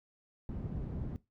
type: low-pass noise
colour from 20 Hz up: white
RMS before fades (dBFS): -39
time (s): 0.49-1.16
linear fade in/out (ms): 0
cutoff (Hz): 160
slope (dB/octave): 12
effects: noise-tail reverb RT60 0.2 s tail -17 dB re dry